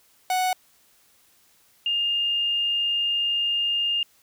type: tone pair in turn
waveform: 45% pulse / sine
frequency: 740 / 2819 Hz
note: F#5 / F7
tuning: 0 / +16 cents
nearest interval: octave + major seventh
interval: 2316 cents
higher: second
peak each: -21 / -21 dBFS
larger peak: neither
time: 0.3-0.53 / 1.86-4.03 s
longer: second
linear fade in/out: 2 ms
effects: white hiss -60 dBFS RMS until 4.22 s

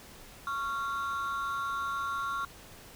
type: ring-modulated tone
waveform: triangle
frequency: 1244.5 Hz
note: D#6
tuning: in tune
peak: -26 dBFS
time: 0.47-2.45 s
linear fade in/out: 2 ms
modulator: 137 Hz
effects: pink hiss -51 dBFS RMS until 2.95 s

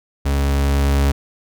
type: tone with level ramp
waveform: 40% pulse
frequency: 69.8 Hz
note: C#2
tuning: 13 cents sharp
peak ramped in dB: -15 to -12 dBFS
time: 0.25-1.12 s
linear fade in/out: 10 ms
effects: none

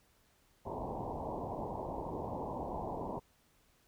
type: low-pass noise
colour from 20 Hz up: white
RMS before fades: -40 dBFS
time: 0.65-3.2 s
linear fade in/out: 20 ms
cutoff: 1000 Hz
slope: 96 dB/octave
effects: pink hiss -70 dBFS RMS until 3.87 s

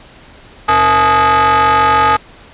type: ring-modulated tone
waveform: 45% pulse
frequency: 195.1 Hz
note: G3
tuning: 8 cents flat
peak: -5 dBFS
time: 0.68-2.17 s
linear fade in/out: 10 ms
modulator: 1050 Hz
effects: pink hiss -40 dBFS RMS until 2.53 s + resampled to 8000 Hz

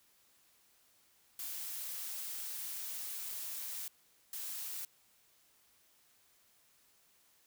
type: noise bursts at uneven times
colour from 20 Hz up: blue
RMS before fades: -42 dBFS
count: 2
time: 1.39-3.88 / 4.33-4.85 s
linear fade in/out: 2 ms
effects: white hiss -69 dBFS RMS until 7.46 s

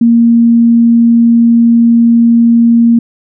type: tone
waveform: sine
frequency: 233.1 Hz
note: A#3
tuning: in tune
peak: -3 dBFS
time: 0.01-2.99 s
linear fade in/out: 5 ms
effects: none

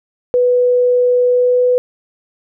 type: tone with pitch glide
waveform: sine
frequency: 493.9 to 497 Hz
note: B4 to B4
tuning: 0 to +11 cents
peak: -9 dBFS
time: 0.34-1.78 s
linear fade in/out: 0 ms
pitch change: +11 cents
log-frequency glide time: 1.28-1.67 s
effects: none

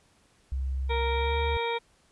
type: tone with pitch glide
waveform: sine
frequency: 66.1 to 72.5 Hz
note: C2 to D2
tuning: +18 to -22 cents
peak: -27 dBFS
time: 0.52-1.57 s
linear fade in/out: 0 ms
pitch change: +160 cents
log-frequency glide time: 1.07-1.4 s
type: harmonic tone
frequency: 466.2 Hz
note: A#4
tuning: in tune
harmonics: 1 / 2 / 3 / 4 / 5 / 7 / 8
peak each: -30 / -31 / -43 / -42 / -35 / -42 / -39 dBFS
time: 0.89-1.79 s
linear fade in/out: 20 ms
effects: pink hiss -64 dBFS RMS until 2.11 s + resampled to 24000 Hz

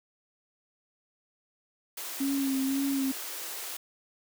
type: high-pass noise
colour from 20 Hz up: white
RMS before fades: -38 dBFS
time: 1.97-3.77 s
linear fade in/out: 5 ms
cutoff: 300 Hz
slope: 96 dB/octave
type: tone with vibrato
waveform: sine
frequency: 271.5 Hz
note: C#4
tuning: 36 cents flat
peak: -26 dBFS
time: 2.2-3.12 s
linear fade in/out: 10 ms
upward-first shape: sine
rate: 1.9 Hz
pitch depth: 35 cents each way
effects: none

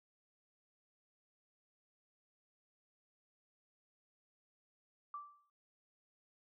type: tone with exponential decay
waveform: sine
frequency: 1168 Hz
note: D6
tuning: 10 cents flat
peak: -40 dBFS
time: 5.14-5.5 s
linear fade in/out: 2 ms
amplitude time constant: 77 ms
effects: none

